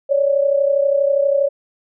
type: tone pair together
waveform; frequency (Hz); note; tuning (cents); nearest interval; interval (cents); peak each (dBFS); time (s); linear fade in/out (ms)
sine; 554.9 / 587.3; C#5 / D5; +2 / 0; minor second; 98; -14 / -19; 0.09-1.49; 20
effects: none